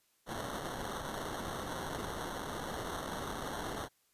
blue noise with sample-and-hold, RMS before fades -40 dBFS, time 0.26-3.89 s, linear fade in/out 50 ms, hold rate 2450 Hz, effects white hiss -73 dBFS RMS until 4.13 s + resampled to 32000 Hz

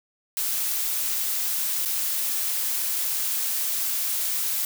blue noise with dropouts, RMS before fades -26 dBFS, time 0.37-4.65 s, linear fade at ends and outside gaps 1 ms, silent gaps 1.851-1.857 s, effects none

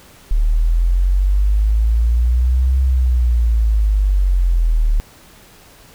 sine linear two-way sweep, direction up then down, 36.71 to 65.9 to 36.71 Hz, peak -11 dBFS, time 0.31-5 s, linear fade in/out 0 ms, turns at 2.8 s, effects pink hiss -45 dBFS RMS until 5.94 s

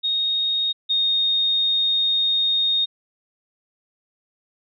sine tone pair in turn, 3726 / 3700 Hz, A#7 / A#7, -2 / -14 cents, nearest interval unison, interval 12 cents, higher first, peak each -19 / -17 dBFS, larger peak second, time 0.03-0.73 / 0.89-2.86 s, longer second, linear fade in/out 20 ms, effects none

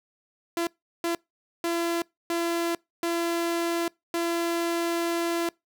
sawtooth tone bursts at uneven times, 338.8 Hz, E4, 48 cents sharp, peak -21 dBFS, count 6, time 0.57-0.67 / 1.04-1.15 / 1.64-2.02 / 2.3-2.75 / 3.03-3.88 / 4.14-5.49 s, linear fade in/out 2 ms, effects noise-tail reverb RT60 0.2 s tail -25 dB re dry

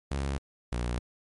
sawtooth tone pair in turn, 68.9 / 60.12 Hz, C#2 / B1, -10 / -46 cents, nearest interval major second, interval 236 cents, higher first, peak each -25 dBFS, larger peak neither, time 0.11-0.38 / 0.72-0.99 s, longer neither, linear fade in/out 5 ms, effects MP3 48 kbps

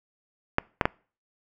clicks, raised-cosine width 0.5 ms, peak -5 dBFS, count 3, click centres 0.584 / 0.812 / 0.855 s, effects noise-tail reverb RT60 0.4 s tail -25 dB re dry

